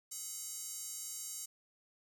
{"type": "tone with high-pass filter", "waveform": "square", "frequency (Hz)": 429.1, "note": "A4", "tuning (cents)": -43, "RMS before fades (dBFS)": -44, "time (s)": [0.11, 1.46], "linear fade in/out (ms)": 10, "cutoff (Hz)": 7200, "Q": 2.6, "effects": []}